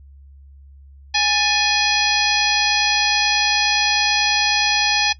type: harmonic tone with a mistuned harmonic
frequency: 830.6 Hz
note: G#5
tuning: in tune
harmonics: 1 / 2 / 3 / 4 / 5 / 6 / 7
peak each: -23 / -24 / -21 / -23 / -22 / -22 / -26 dBFS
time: 1.14-5.13 s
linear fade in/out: 10 ms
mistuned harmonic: 2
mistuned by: +110 cents
effects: noise-tail reverb RT60 0.1 s tail -18 dB re dry + added 69 Hz sine -41 dBFS peak until 5.19 s